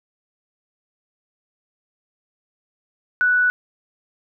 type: tone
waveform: sine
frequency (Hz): 1480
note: F#6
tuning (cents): 0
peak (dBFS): -14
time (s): 3.21-3.5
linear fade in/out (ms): 0
effects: none